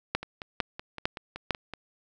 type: two click trains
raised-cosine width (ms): 0.3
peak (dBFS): -21 / -9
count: 9 / 4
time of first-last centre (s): 0.23-1.737 / 0.15-1.507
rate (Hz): 5.31 / 2.21
effects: none